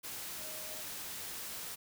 sine tone in noise, 622.3 Hz, D#5, in tune, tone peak -52 dBFS, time 0.38-0.83 s, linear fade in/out 20 ms, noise white, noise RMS -43 dBFS, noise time 0.03-1.76 s, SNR -12 dB, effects none

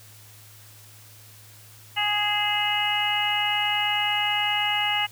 harmonic tone with a mistuned harmonic, 415.3 Hz, G#4, in tune, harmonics 2 / 3 / 4 / 5 / 6 / 7, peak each -27 / -35 / -33 / -28 / -32 / -25 dBFS, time 1.96-5.07 s, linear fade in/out 20 ms, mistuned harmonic 6, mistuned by +59 cents, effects added 106 Hz sine -50 dBFS peak until 5.11 s + white hiss -50 dBFS RMS until 5.11 s

